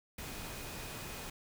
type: tone in noise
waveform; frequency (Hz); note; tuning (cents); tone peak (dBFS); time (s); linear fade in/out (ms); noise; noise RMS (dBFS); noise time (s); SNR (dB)
sine; 2489; D#7; 0; -55; 0.18-1.3; 5; pink; -44; 0.18-1.3; -14
effects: none